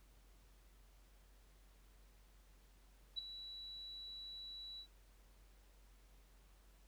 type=tone with ADSR envelope; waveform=sine; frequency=3931 Hz; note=B7; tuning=9 cents flat; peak=-36 dBFS; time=3.16-4.87 s; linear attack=26 ms; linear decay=6 ms; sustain=-12 dB; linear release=73 ms; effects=added 47 Hz sine -63 dBFS peak until 6.87 s + pink hiss -72 dBFS RMS until 6.87 s